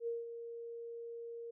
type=tone with ADSR envelope; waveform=sine; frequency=466.2 Hz; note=A#4; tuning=in tune; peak=-34 dBFS; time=0-1.51 s; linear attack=71 ms; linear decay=180 ms; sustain=-9 dB; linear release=9 ms; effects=none